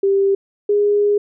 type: tone pair in turn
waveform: sine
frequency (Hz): 393.4 / 411.4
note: G4 / G#4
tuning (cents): +6 / -16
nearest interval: minor second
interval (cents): 78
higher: second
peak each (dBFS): -12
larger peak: neither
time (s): 0.03-0.35 / 0.69-1.18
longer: second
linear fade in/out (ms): 5
effects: none